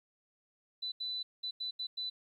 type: tone bursts at uneven times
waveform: sine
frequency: 3992 Hz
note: B7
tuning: 18 cents sharp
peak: -35 dBFS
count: 6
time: 0.82-0.92 / 1-1.23 / 1.43-1.51 / 1.6-1.71 / 1.79-1.87 / 1.97-2.1 s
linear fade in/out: 10 ms
effects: 12-bit